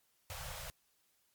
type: band-stop noise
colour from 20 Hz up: pink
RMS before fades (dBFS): -45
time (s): 0.3-0.7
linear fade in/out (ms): 0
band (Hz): 160 to 490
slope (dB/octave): 96
effects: white hiss -75 dBFS RMS until 1.34 s + Opus 48 kbps